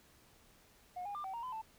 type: tone with pitch steps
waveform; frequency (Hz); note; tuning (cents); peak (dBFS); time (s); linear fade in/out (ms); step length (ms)
sine; 722 / 814 / 1193 / 766 / 933 / 1014 / 883; F#5 / G#5 / D6 / G5 / A#5 / B5 / A5; -43 / -35 / +27 / -40 / +1 / +45 / +6; -38; 0.96-1.618; 10; 94
effects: tanh soft clip ceiling -37 dBFS + pink hiss -65 dBFS RMS until 1.78 s